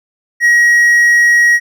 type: tone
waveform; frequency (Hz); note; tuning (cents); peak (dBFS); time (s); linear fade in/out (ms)
triangle; 1900; A#6; +33; -4; 0.4-1.6; 50
effects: none